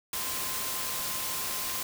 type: tone in noise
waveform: sine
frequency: 1043 Hz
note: C6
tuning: 6 cents flat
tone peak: -43 dBFS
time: 0.13-1.83 s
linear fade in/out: 2 ms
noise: white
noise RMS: -33 dBFS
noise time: 0.13-1.83 s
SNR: -13 dB
effects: none